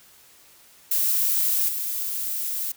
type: noise with level steps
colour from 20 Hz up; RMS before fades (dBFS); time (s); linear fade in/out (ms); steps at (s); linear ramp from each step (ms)
violet; -22 / -28; 0.91-2.72; 5; 1.68; 10
effects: white hiss -53 dBFS RMS until 2.76 s